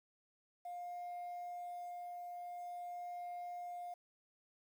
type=tone with tremolo; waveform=sine; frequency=707 Hz; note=F5; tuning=21 cents sharp; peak=-40 dBFS; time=0.65-3.94 s; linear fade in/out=5 ms; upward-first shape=triangle; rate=0.47 Hz; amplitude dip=30%; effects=tanh soft clip ceiling -41 dBFS + 11-bit